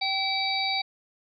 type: harmonic tone with a mistuned harmonic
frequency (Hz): 767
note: G5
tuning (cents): -38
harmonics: 1 / 3 / 5 / 6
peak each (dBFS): -30 / -30 / -30 / -30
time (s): 0.01-0.82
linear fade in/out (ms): 10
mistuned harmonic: 1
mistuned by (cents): +20
effects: none